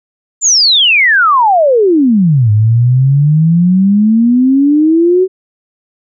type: exponential two-way sweep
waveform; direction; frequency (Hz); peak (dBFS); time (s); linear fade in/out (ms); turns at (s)
sine; down then up; 7350 to 103.83 to 381.3; -5; 0.41-5.28; 50; 2.51
effects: none